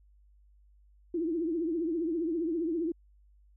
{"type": "tone with vibrato", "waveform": "sine", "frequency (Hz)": 330.3, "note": "E4", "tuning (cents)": 4, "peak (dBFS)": -28, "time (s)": [1.14, 2.92], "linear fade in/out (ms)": 5, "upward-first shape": "triangle", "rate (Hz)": 15, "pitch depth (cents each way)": 140, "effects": ["added 50 Hz sine -58 dBFS peak until 3.56 s"]}